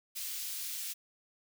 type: high-pass noise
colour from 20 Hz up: white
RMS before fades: -39 dBFS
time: 0.15-0.94 s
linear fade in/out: 20 ms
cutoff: 2800 Hz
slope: 12 dB/octave
effects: none